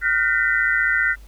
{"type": "tone cluster", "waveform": "sine", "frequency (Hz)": [1417, 1532, 1831, 1991], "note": ["F6", "G6", "A#6", "B6"], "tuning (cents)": [25, -40, -32, 14], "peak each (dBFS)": -22, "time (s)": [0.01, 1.16], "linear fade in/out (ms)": 50, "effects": ["added 50 Hz sine -40 dBFS peak until 1.27 s", "pink hiss -54 dBFS RMS until 1.27 s"]}